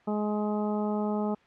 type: harmonic tone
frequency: 210 Hz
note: G#3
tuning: 19 cents sharp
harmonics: 1 / 2 / 3 / 4 / 5 / 6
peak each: -28 / -33 / -36 / -36 / -44 / -42 dBFS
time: 0.07-1.35 s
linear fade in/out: 10 ms
effects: white hiss -59 dBFS RMS until 1.46 s + low-pass 2000 Hz 12 dB/octave